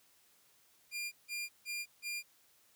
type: tone bursts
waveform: sawtooth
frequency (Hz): 2400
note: D7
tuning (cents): +37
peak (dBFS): -34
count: 4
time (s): 0.91-2.23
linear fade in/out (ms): 50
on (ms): 210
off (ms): 160
effects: white hiss -68 dBFS RMS until 2.75 s + high-pass 60 Hz 12 dB/octave